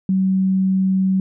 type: tone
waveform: sine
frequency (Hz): 189.7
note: F#3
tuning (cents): +43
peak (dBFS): -14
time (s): 0.09-1.2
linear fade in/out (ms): 2
effects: none